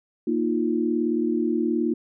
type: chord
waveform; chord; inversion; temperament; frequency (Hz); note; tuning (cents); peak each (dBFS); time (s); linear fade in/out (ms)
sine; Bb suspended fourth; none; just; 233.1 / 310.8 / 349.6; Bb3 / Eb4 / F4; 0 / -2 / +2; -25; 0.27-1.94; 5
effects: none